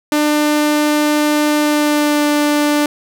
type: tone with pitch glide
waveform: sawtooth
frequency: 298.9 to 295 Hz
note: D4 to D4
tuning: +31 to +8 cents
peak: -8 dBFS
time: 0.12-2.86 s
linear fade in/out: 2 ms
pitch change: -23 cents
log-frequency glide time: 1.59-2.26 s
effects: none